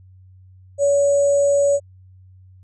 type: tone with sample-and-hold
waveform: sine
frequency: 566 Hz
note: C#5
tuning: 36 cents sharp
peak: -13 dBFS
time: 0.78-1.8 s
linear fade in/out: 50 ms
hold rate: 7350 Hz
effects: added 93 Hz sine -44 dBFS peak until 2.63 s + resampled to 24000 Hz